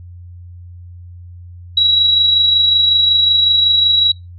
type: tone with amplitude modulation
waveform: sine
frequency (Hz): 3885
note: B7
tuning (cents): -29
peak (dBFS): -7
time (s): 1.77-4.12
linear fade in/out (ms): 5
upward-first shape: sine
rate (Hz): 25.4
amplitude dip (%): 35
effects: noise-tail reverb RT60 0.2 s tail -22 dB re dry + added 88 Hz sine -32 dBFS peak until 4.38 s